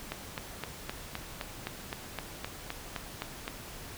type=click train; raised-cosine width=0.3 ms; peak=-18 dBFS; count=14; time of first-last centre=0.12-3.479 s; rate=3.87 Hz; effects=pink hiss -45 dBFS RMS until 3.97 s